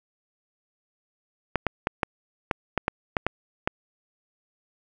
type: clicks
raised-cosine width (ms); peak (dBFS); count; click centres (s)
0.5; -7; 10; 1.557 / 1.667 / 1.871 / 2.032 / 2.512 / 2.777 / 2.881 / 3.168 / 3.266 / 3.675
effects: none